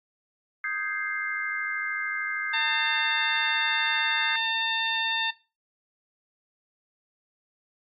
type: chord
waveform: sine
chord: Ab major seventh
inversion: second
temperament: equal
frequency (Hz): 1244.5 / 1568 / 1661.2 / 2093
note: Eb6 / G6 / Ab6 / C7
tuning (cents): 0 / 0 / 0 / 0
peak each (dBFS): -37 / -32 / -34 / -31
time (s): 0.64-4.36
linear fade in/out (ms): 2
type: harmonic tone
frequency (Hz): 902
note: A5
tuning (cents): +43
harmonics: 1 / 2 / 3 / 4 / 5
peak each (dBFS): -31 / -31 / -32 / -30 / -40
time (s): 2.53-5.31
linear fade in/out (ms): 10
effects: noise-tail reverb RT60 0.3 s tail -18 dB re dry + AAC 64 kbps